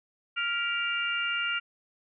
harmonic tone with a mistuned harmonic, 466.2 Hz, A#4, in tune, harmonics 3 / 4 / 5 / 6, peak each -30 / -40 / -35 / -31 dBFS, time 0.36-1.6 s, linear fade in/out 20 ms, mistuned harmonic 4, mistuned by +65 cents, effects none

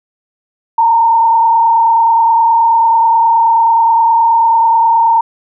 sine tone with frequency modulation, 915 Hz, A#5, 32 cents flat, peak -6 dBFS, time 0.78-5.21 s, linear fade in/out 5 ms, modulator 29.4 Hz, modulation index 0.77, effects none

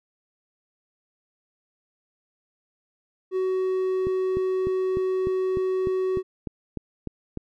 triangle tone, 374.5 Hz, F#4, 21 cents sharp, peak -20 dBFS, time 3.31-6.23 s, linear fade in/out 50 ms
click train, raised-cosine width 3 ms, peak -18 dBFS, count 12, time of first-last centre 4.07-7.373 s, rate 3.33 Hz
effects none

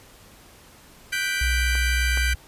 35% pulse chord, G major seventh, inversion third, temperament equal, 1480 / 1568 / 1975.5 / 2349 Hz, F#6 / G6 / B6 / D7, 0 / 0 / 0 / 0 cents, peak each -29 / -26 / -30 / -26 dBFS, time 1.12-2.34 s, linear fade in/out 10 ms
sine tone, 62.7 Hz, B1, 27 cents sharp, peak -21 dBFS, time 1.41-2.35 s, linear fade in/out 5 ms
clicks, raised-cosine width 0.5 ms, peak -20 / -17 dBFS, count 2, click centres 1.753 / 2.174 s
effects pink hiss -50 dBFS RMS until 2.47 s + resampled to 32000 Hz

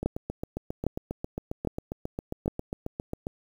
two click trains, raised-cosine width 2 ms, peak -18 / -11 dBFS, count 25 / 4, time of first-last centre 0.03-3.269 / 0.06-2.479 s, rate 7.41 / 1.24 Hz, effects 8-bit

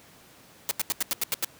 white noise bursts, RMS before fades -26 dBFS, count 8, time 0.69-1.446 s, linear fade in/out 0 ms, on 21 ms, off 84 ms, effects pink hiss -53 dBFS RMS until 1.59 s + high-pass 100 Hz 12 dB/octave

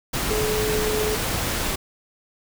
sine tone in noise, 428.3 Hz, A4, 47 cents flat, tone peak -23 dBFS, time 0.3-1.16 s, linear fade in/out 10 ms, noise pink, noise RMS -25 dBFS, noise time 0.13-1.76 s, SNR -1 dB, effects none

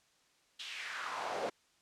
brown noise with high-pass filter sweep, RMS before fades -40 dBFS, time 0.59-1.5 s, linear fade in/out 10 ms, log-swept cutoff 3400 to 470 Hz, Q 2.5, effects white hiss -70 dBFS RMS until 1.81 s + low-pass 7000 Hz 12 dB/octave

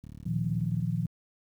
click train, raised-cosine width 5 ms, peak -31 dBFS, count 30, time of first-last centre 0.04-0.824 s, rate 37 Hz
sine chord, Bb suspended fourth, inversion none, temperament equal, 116.54 / 155.56 / 174.61 Hz, Bb2 / Eb3 / F3, 0 / 0 / 0 cents, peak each -31 dBFS, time 0.26-1.06 s, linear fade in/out 5 ms
effects high-pass 60 Hz 12 dB/octave + 10-bit

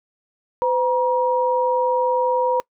sine tone pair together, 508 / 952.4 Hz, B4 / A#5, +49 / +37 cents, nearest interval major seventh, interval 1088 cents, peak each -19 dBFS, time 0.62-2.6 s, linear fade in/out 0 ms, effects noise-tail reverb RT60 0.1 s tail -24 dB re dry

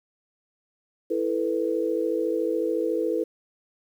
sine chord, E suspended fourth, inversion none, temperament equal, 329.6 / 440 / 493.9 Hz, E4 / A4 / B4, 0 / 0 / 0 cents, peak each -27 dBFS, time 1.1-3.24 s, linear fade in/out 10 ms, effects 9-bit

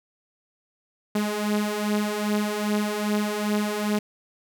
sawtooth beating tone pair, 207.7 / 210.2 Hz, G#3 / G#3, 0 / +21 cents, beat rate 2.5 Hz, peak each -24 / -21 dBFS, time 1.15-3.99 s, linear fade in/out 5 ms, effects none

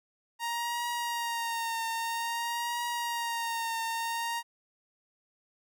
sawtooth tone with vibrato, 932.3 Hz, A#5, in tune, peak -27 dBFS, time 0.39-4.43 s, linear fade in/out 50 ms, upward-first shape triangle, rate 0.51 Hz, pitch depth 42 cents each way, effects none

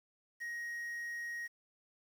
triangle tone with quantisation, 1882 Hz, A#6, 16 cents sharp, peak -37 dBFS, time 0.4-1.48 s, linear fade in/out 20 ms, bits 10, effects none

